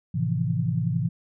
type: chord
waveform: sine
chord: F major seventh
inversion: first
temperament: just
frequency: 109.13 / 130.96 / 163.7 / 174.61 Hz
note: A2 / C3 / E3 / F3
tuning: -14 / +2 / -12 / 0 cents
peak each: -28 / -27 / -26 / -32 dBFS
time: 0.14-1.09 s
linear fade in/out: 10 ms
effects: none